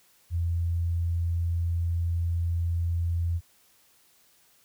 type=tone; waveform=sine; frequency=85 Hz; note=F2; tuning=46 cents flat; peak=-24 dBFS; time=0.3-3.41 s; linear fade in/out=50 ms; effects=white hiss -62 dBFS RMS until 4.64 s